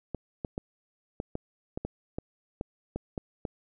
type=clicks; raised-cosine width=2 ms; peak=-19 dBFS; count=12; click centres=0.147 / 0.448 / 0.579 / 1.201 / 1.354 / 1.775 / 1.85 / 2.185 / 2.611 / 2.96 / 3.178 / 3.452 s; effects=none